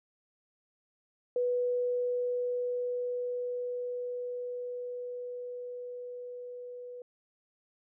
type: tone with level ramp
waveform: sine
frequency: 491.9 Hz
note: B4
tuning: 7 cents flat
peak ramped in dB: -26 to -41 dBFS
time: 1.36-7.02 s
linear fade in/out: 2 ms
effects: none